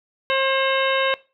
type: harmonic tone with a mistuned harmonic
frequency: 535 Hz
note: C5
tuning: 38 cents sharp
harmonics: 1 / 2 / 3 / 4 / 5 / 6 / 7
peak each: -21 / -24 / -26 / -27 / -28 / -29 / -29 dBFS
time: 0.3-1.14 s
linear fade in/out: 0 ms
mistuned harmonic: 6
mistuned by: -100 cents
effects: noise-tail reverb RT60 0.3 s tail -20 dB re dry